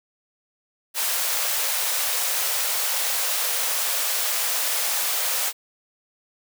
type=high-pass noise; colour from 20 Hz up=white; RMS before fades=-24 dBFS; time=0.94-5.53 s; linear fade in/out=50 ms; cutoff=460 Hz; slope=96 dB/octave; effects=none